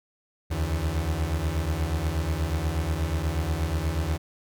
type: beating tone pair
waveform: 35% pulse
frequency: 73.42 / 81.72 Hz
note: D2 / E2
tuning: 0 / -14 cents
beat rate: 8.3 Hz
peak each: -27 / -25 dBFS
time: 0.5-4.18 s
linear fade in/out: 20 ms
effects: none